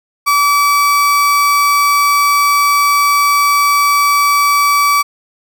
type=tone; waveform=35% pulse; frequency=1150 Hz; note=D6; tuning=37 cents flat; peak=-7 dBFS; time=0.26-5.03 s; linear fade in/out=20 ms; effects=none